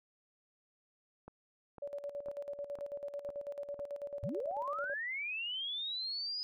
click train, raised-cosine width 1 ms, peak -35 dBFS, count 6, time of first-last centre 1.28-3.793 s, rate 1.99 Hz
sine tone with tremolo, 572 Hz, D5, 46 cents flat, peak -37 dBFS, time 1.82-4.94 s, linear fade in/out 5 ms, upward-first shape square, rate 9.1 Hz, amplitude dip 70%
sine linear sweep, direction up, 82.41 to 5020 Hz, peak -36 dBFS, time 4.23-6.43 s, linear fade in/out 0 ms
effects none

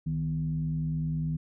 sine tone with frequency modulation, 156.4 Hz, D#3, 9 cents sharp, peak -27 dBFS, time 0.06-1.37 s, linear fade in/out 10 ms, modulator 89.6 Hz, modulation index 0.52, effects none

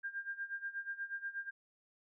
sine tone with tremolo, 1600 Hz, G6, 35 cents sharp, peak -36 dBFS, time 0.03-1.51 s, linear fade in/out 20 ms, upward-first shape sine, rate 8.3 Hz, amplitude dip 85%, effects none

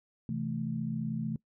sine chord, A minor, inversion first, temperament equal, 130.81 / 164.81 / 220 Hz, C3 / E3 / A3, 0 / 0 / 0 cents, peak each -37 / -36 / -34 dBFS, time 0.29-1.36 s, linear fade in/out 2 ms, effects noise-tail reverb RT60 0.1 s tail -21 dB re dry

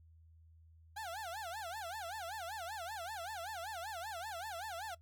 30% pulse tone with vibrato, 769 Hz, G5, 33 cents flat, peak -39 dBFS, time 0.96-4.95 s, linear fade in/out 10 ms, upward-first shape sine, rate 5.2 Hz, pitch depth 260 cents each way, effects noise-tail reverb RT60 0.1 s tail -18 dB re dry + added 81 Hz sine -59 dBFS peak until 5.01 s

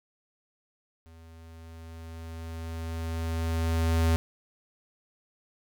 square tone with level ramp, 82 Hz, E2, 9 cents flat, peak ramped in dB -50 to -21 dBFS, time 1.06-4.16 s, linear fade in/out 0 ms, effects none

